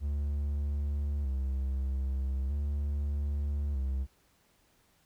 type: tone with vibrato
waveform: triangle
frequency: 69.3 Hz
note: C#2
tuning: in tune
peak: -27 dBFS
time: 0-4.07 s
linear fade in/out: 50 ms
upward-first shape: square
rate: 0.4 Hz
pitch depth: 66 cents each way
effects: pink hiss -68 dBFS RMS until 5.05 s